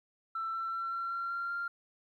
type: tone with pitch steps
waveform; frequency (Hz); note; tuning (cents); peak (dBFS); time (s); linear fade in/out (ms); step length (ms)
sine; 1334 / 1343.3 / 1352.6 / 1362 / 1371.5 / 1381 / 1390.6; E6 / E6 / E6 / F6 / F6 / F6 / F6; +20 / +32 / +44 / -44 / -32 / -20 / -8; -32; 0.35-1.68; 5; 190
effects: tanh soft clip ceiling -29 dBFS + 12-bit